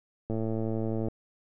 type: click train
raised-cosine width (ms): 2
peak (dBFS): -19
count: 88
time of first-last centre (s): 0.3-1.084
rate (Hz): 111
effects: none